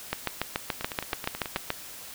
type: two click trains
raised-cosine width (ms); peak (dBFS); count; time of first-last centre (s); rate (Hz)
0.3; -10 / -17; 12 / 8; 0.13-1.704 / 0.81-1.566; 6.99 / 9.26
effects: white hiss -43 dBFS RMS until 2.14 s